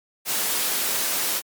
white noise, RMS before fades -24 dBFS, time 0.25-1.42 s, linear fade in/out 50 ms, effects high-pass 200 Hz 12 dB/octave + MP3 96 kbps

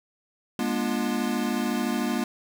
square chord, G# diminished seventh, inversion none, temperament equal with one note detuned, 207.7 / 241.3 / 293.7 / 349.2 Hz, G#3 / B3 / D4 / F4, 0 / -40 / 0 / 0 cents, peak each -31 / -28 / -33 / -34 dBFS, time 0.59-2.24 s, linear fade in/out 2 ms, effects none

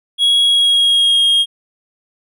triangle tone with pitch glide, 3322 to 3250 Hz, G#7 to G#7, 0 to -38 cents, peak -8 dBFS, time 0.18-1.46 s, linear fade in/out 50 ms, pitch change -38 cents, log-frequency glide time 0.43-1.24 s, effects none

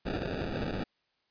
blue noise with sample-and-hold, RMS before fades -34 dBFS, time 0.05-0.84 s, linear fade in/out 10 ms, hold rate 1050 Hz, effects white hiss -75 dBFS RMS until 1.3 s + resampled to 11025 Hz

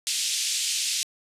white band-pass noise, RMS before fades -27 dBFS, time 0.07-1.03 s, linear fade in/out 0 ms, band 2700 to 8200 Hz, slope 24 dB/octave, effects resampled to 32000 Hz

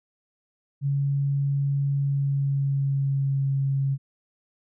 sine tone with pitch glide, 140 to 136.96 Hz, C#3 to C#3, +18 to -20 cents, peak -21 dBFS, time 0.81-3.98 s, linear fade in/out 50 ms, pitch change -38 cents, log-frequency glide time 1.95-3.49 s, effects none

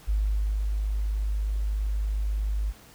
sine tone with ADSR envelope, 51.6 Hz, G#1, 10 cents flat, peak -21 dBFS, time 0.07-2.73 s, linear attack 25 ms, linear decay 530 ms, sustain -3 dB, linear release 37 ms, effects pink hiss -52 dBFS RMS until 2.94 s

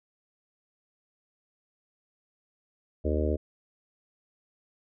harmonic tone, 76.1 Hz, D#2, 38 cents flat, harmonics 1 / 3 / 4 / 5 / 6 / 7 / 8, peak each -27 / -35 / -33 / -33 / -34 / -36 / -35 dBFS, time 3.04-3.37 s, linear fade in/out 20 ms, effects none

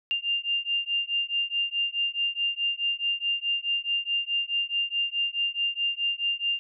sine beating tone pair, 2794 / 2798.7 Hz, F7 / F7, 0 / +3 cents, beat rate 4.7 Hz, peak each -28 dBFS, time 0.11-6.59 s, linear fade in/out 0 ms, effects none

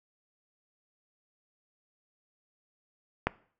click, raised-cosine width 0.5 ms, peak -10 dBFS, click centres 3.27 s, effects noise-tail reverb RT60 0.5 s tail -20 dB re dry

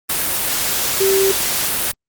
sine tone in noise, 387.8 Hz, G4, 19 cents flat, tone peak -13 dBFS, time 1-1.32 s, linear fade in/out 10 ms, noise white, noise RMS -19 dBFS, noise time 0.09-1.92 s, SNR +3 dB, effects Opus 32 kbps

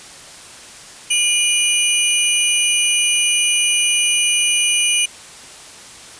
sine tone cluster, 2433 / 2919 / 6130 / 9040 Hz, D#7 / F#7 / G8 / C#9, -39 / -24 / -40 / +33 cents, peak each -19 / -18 / -23 / -18 dBFS, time 1.1-5.06 s, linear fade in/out 10 ms, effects white hiss -38 dBFS RMS until 6.19 s + resampled to 22050 Hz

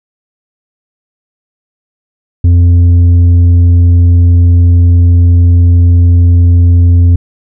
sine tone with tanh clipping, 86.9 Hz, F2, 8 cents flat, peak -3 dBFS, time 2.44-7.16 s, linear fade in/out 5 ms, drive 5 dB, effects none

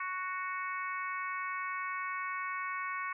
harmonic tone, 370 Hz, F#4, in tune, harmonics 3 / 4 / 5 / 6 / 7, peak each -37 / -42 / -43 / -41 / -51 dBFS, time 0-3.13 s, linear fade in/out 5 ms, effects none

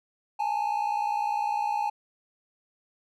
triangle tone pair together, 830.6 / 890.5 Hz, G#5 / A5, 0 / +21 cents, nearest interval minor second, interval 121 cents, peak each -25 / -28 dBFS, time 0.39-1.9 s, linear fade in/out 10 ms, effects none

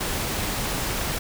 pink noise, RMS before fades -27 dBFS, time 0-1.19 s, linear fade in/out 10 ms, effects none

